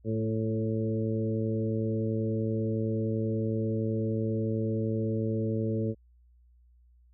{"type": "harmonic tone with a mistuned harmonic", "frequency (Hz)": 110.6, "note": "A2", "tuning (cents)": 9, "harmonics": [1, 2, 3, 4, 5], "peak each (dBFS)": [-30, -32, -35, -34, -39], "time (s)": [0.04, 5.95], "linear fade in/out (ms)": 50, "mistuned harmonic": 3, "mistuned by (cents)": 15, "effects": ["added 60 Hz sine -57 dBFS peak until 7.13 s"]}